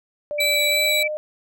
sine tone with pitch glide, 590 to 608.7 Hz, D5 to D#5, +8 to -38 cents, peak -24 dBFS, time 0.31-1.17 s, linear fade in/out 0 ms, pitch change +54 cents, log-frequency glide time 0.7-0.85 s
sine tone, 2318 Hz, D7, 23 cents flat, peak -20 dBFS, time 0.38-1.08 s, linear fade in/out 10 ms
sawtooth tone with vibrato, 3944 Hz, B7, 3 cents flat, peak -18 dBFS, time 0.4-1.03 s, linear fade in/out 5 ms, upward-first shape triangle, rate 3.2 Hz, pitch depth 11 cents each way
effects none

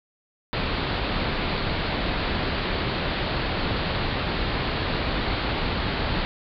pink low-pass noise, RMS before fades -26 dBFS, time 0.53-6.25 s, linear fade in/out 0 ms, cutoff 4600 Hz, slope 96 dB/octave, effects none

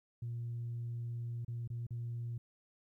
sine tone with dropouts, 118.2 Hz, A#2, 24 cents sharp, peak -36 dBFS, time 0.22-2.38 s, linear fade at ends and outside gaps 5 ms, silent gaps 1.448-1.48 / 1.676-1.701 / 1.867-1.906 s, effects tanh soft clip ceiling -34 dBFS + 13-bit

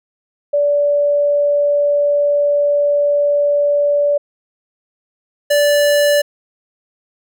sine / square tone pair in turn, 579 / 582.3 Hz, D5 / D5, -25 / -15 cents, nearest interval unison, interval 10 cents, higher second, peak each -11 dBFS, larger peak neither, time 0.53-4.18 / 5.5-6.22 s, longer first, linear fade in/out 10 ms, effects none

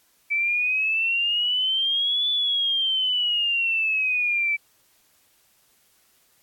sine exponential two-way sweep, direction up then down, 2305 to 3482 to 2305 Hz, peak -20 dBFS, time 0.3-4.57 s, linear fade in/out 20 ms, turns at 2.29 s, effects white hiss -62 dBFS RMS until 6.42 s + AAC 64 kbps

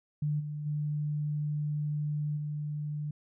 sine tone with level steps, 149 Hz, D3, 25 cents sharp, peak -27 / -34 / -29 / -32 dBFS, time 0.22-3.11 s, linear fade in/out 5 ms, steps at 0.39 / 0.65 / 2.36 s, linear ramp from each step 20 ms, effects none

